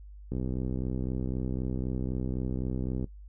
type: click train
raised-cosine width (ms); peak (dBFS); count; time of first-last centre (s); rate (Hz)
3; -20; 175; 0.32-3.043; 63.9
effects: noise-tail reverb RT60 0.1 s tail -17 dB re dry + added 50 Hz sine -44 dBFS peak until 3.28 s